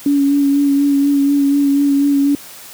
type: tone with vibrato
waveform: sine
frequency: 281.9 Hz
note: C#4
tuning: 29 cents sharp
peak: -10 dBFS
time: 0.06-2.35 s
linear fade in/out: 2 ms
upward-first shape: sine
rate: 4.1 Hz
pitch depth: 22 cents each way
effects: white hiss -36 dBFS RMS until 2.73 s + high-pass 80 Hz 12 dB/octave